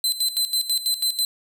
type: tone with tremolo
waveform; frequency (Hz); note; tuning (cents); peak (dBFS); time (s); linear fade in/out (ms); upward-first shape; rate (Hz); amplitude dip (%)
sawtooth; 4055; B7; +45; -16; 0.04-1.25; 2; square; 6.1; 75
effects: none